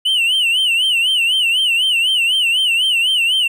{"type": "tone with vibrato", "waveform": "triangle", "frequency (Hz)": 2904, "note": "F#7", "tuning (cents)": -33, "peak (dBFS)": -11, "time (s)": [0.05, 3.48], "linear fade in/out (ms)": 10, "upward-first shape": "sine", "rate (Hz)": 4, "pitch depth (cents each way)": 140, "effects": []}